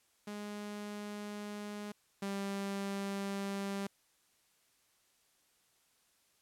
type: tone pair in turn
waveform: sawtooth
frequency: 207.2 / 197.9 Hz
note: G#3 / G3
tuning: -4 / +17 cents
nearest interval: minor second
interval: 79 cents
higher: first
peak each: -37 / -32 dBFS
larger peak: second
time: 0.27-1.92 / 2.22-3.87 s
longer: neither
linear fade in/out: 5 ms
effects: white hiss -72 dBFS RMS until 6.41 s + low-pass 12000 Hz 12 dB/octave